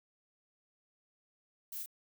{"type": "noise with echo", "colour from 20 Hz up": "violet", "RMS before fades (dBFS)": -43, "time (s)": [1.72, 1.83], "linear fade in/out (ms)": 5, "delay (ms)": 31, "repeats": 1, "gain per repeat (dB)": -2, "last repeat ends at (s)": 1.861, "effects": []}